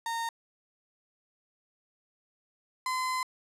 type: tone pair in turn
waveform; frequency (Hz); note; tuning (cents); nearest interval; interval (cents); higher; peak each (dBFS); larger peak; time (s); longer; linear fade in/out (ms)
35% pulse; 920 / 1024.9; A#5 / C6; -23 / -36; major second; 187; second; -29 / -27; second; 0.06-0.29 / 2.86-3.23; second; 2
effects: low-pass 11000 Hz 12 dB/octave